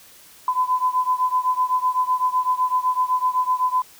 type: beating tone pair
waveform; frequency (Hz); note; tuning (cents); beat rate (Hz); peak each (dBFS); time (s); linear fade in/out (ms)
sine; 1008 / 1015.9; B5 / B5; +35 / +49; 7.9; -20 / -22; 0.48-3.82; 2
effects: white hiss -48 dBFS RMS until 3.99 s